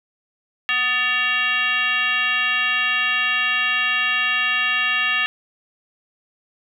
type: tone with frequency modulation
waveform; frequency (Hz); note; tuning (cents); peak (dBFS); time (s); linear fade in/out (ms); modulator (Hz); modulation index
sine; 2264; C#7; +36; -17; 0.69-5.26; 0; 509; 1.8
effects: none